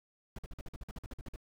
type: noise bursts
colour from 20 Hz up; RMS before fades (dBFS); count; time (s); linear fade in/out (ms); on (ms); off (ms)
brown; -42; 14; 0.36-1.361; 2; 26; 49
effects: none